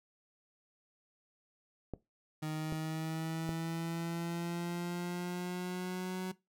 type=clicks; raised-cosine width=2 ms; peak=-25 dBFS; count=3; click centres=1.937 / 2.724 / 3.492 s
type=linear sweep; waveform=30% pulse; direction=up; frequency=154.5 to 186 Hz; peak=-33 dBFS; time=2.42-6.32 s; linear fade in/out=10 ms
effects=noise-tail reverb RT60 0.2 s tail -19 dB re dry